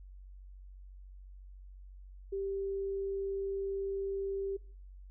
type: tone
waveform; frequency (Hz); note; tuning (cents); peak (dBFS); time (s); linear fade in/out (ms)
sine; 392; G4; 0; -33; 2.32-4.57; 10
effects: noise-tail reverb RT60 0.5 s tail -23 dB re dry + added 47 Hz sine -48 dBFS peak until 5.1 s